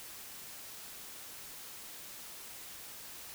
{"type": "silence", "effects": ["white hiss -48 dBFS RMS until 3.34 s"]}